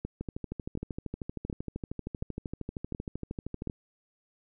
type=two click trains; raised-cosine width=3 ms; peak=-21 / -22 dBFS; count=6 / 46; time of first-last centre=0.05-3.673 / 0.21-3.698 s; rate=1.38 / 12.9 Hz; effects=none